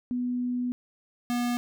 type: tone pair in turn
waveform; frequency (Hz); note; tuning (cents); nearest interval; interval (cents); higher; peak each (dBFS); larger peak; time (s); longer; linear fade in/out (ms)
sine / square; 246.9 / 242.1; B3 / B3; 0 / -34; unison; 34; first; -26; neither; 0.11-0.72 / 1.3-1.57; first; 0
effects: none